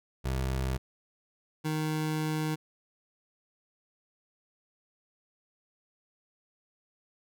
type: tone pair in turn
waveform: 25% pulse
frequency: 65.3 / 155.31 Hz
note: C2 / D#3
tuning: -3 / -3 cents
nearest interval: octave + minor third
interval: 1500 cents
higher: second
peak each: -25 dBFS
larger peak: neither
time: 0.24-0.78 / 1.64-2.56 s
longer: second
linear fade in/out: 20 ms
effects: none